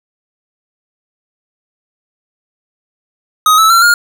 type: tone with pitch steps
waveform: square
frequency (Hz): 1256 / 1307.8 / 1361.8 / 1418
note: D#6 / E6 / F6 / F6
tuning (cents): +16 / -14 / -44 / +26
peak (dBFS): -6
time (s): 3.46-3.94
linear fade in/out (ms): 2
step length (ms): 120
effects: none